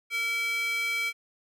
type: tone with high-pass filter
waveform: square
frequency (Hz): 459.6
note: A#4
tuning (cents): -25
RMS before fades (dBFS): -29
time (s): 0.1-1.13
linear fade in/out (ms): 50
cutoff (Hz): 2100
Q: 7.2
effects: none